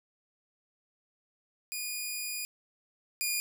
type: tone pair in turn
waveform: 10% pulse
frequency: 2450 / 2433 Hz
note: D#7 / D#7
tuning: -27 / -39 cents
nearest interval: unison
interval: 12 cents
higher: first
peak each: -25 / -20 dBFS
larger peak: second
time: 1.72-2.45 / 3.21-3.4 s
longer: first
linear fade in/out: 0 ms
effects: none